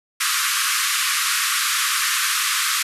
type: band-pass noise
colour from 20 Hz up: pink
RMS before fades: -21 dBFS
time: 0.2-2.83 s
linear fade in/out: 10 ms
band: 1100 to 13000 Hz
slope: 96 dB/octave
effects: none